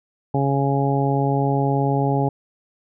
harmonic tone, 138.59 Hz, C#3, in tune, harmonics 1 / 2 / 3 / 4 / 5 / 6, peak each -20 / -24 / -25 / -29 / -28 / -25 dBFS, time 0.34-2.29 s, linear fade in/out 5 ms, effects none

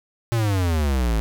square exponential sweep, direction down, 120 to 52.5 Hz, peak -19 dBFS, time 0.32-1.2 s, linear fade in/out 0 ms, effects none

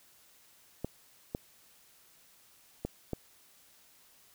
clicks, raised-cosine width 2 ms, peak -20 dBFS, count 4, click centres 0.846 / 1.349 / 2.85 / 3.133 s, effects white hiss -62 dBFS RMS until 4.34 s

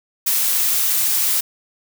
blue noise, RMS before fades -18 dBFS, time 0.26-1.41 s, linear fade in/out 10 ms, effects none

